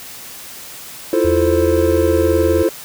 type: chord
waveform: triangle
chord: F major seventh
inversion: third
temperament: equal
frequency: 329.6 / 349.2 / 440 / 523.3 Hz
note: E4 / F4 / A4 / C5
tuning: 0 / 0 / 0 / 0 cents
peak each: -16 dBFS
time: 1.13-2.69 s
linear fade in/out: 2 ms
type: tone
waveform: sine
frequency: 82.41 Hz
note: E2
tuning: in tune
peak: -19 dBFS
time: 1.24-2.63 s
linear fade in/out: 10 ms
effects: white hiss -34 dBFS RMS until 2.84 s